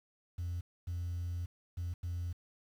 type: tone bursts at uneven times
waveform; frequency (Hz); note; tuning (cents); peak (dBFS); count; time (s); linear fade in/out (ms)
sine; 87; F2; -6; -33; 4; 0.38-0.61 / 0.87-1.46 / 1.77-1.94 / 2.03-2.33; 10
effects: tanh soft clip ceiling -33 dBFS + 10-bit